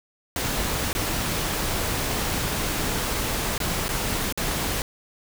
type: noise with dropouts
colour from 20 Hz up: pink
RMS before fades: -26 dBFS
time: 0.36-4.82 s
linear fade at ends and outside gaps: 1 ms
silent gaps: 0.93-0.95 / 3.579-3.602 / 3.882-3.89 / 4.325-4.375 s
effects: none